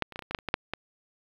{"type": "clicks", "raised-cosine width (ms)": 0.3, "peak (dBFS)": [-9, -27, -20, -17, -27, -17, -9, -27, -14, -6, -14], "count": 11, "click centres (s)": [0.023, 0.123, 0.159, 0.192, 0.223, 0.31, 0.348, 0.388, 0.487, 0.541, 0.736], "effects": ["low-pass 4000 Hz 12 dB/octave", "8-bit"]}